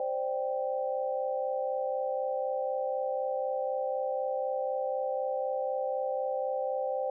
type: chord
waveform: sine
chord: C suspended second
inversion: none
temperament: equal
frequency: 523.3 / 587.3 / 784 Hz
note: C5 / D5 / G5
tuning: 0 / 0 / 0 cents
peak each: -31 / -35 / -35 dBFS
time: 0-7.1 s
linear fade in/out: 2 ms
effects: none